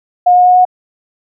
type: tone with pitch steps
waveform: sine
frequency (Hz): 717 / 721.6 / 726.2 / 730.8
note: F5 / F#5 / F#5 / F#5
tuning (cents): +45 / -44 / -33 / -22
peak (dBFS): -4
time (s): 0.26-0.652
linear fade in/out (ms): 10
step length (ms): 98
effects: none